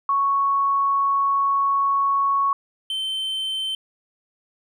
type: tone pair in turn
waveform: sine / triangle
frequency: 1108.7 / 3093 Hz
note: C#6 / G7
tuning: 0 / -24 cents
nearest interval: octave + tritone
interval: 1776 cents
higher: second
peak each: -17 / -22 dBFS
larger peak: first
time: 0.09-2.53 / 2.9-3.75 s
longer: first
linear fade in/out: 2 ms
effects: none